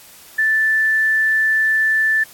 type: tone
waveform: sine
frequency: 1760 Hz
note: A6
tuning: in tune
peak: -13 dBFS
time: 0.38-2.24 s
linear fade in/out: 10 ms
effects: white hiss -43 dBFS RMS until 2.33 s + AAC 64 kbps